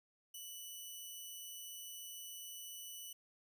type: tone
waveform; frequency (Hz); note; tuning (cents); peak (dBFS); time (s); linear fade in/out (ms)
10% pulse; 2971; F#7; +6; -39; 0.34-3.13; 5
effects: none